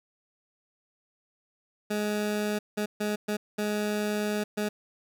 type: tone bursts at uneven times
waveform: 20% pulse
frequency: 209.5 Hz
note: G#3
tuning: 15 cents sharp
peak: -22 dBFS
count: 6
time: 1.9-2.59 / 2.77-2.86 / 3-3.16 / 3.28-3.37 / 3.58-4.44 / 4.57-4.69 s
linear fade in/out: 10 ms
effects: none